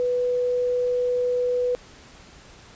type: tone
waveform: sine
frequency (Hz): 493.9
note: B4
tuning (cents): 0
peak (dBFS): -20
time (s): 0-1.75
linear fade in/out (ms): 0
effects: pink hiss -48 dBFS RMS until 2.75 s + resampled to 16000 Hz